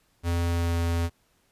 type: tone with pitch glide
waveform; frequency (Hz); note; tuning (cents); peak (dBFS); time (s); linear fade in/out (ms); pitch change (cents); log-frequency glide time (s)
square; 85.5 to 84.71; F2 to E2; -36 to +48; -24; 0.23-1.1; 50; -16; 0.47-0.77
effects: pink hiss -67 dBFS RMS until 1.51 s + resampled to 32000 Hz